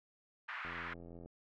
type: band-pass noise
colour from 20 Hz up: white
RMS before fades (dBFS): -44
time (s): 0.48-0.94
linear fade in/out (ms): 10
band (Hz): 1100 to 2000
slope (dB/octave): 24
type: click train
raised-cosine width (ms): 2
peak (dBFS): -39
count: 53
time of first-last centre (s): 0.65-1.26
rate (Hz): 85.3
effects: none